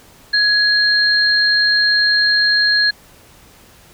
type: tone pair together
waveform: sine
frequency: 1672 / 4213 Hz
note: G#6 / C8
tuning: +11 / +11 cents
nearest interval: octave + major third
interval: 1600 cents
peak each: -14 dBFS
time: 0.33-2.91 s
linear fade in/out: 10 ms
effects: pink hiss -46 dBFS RMS until 3.93 s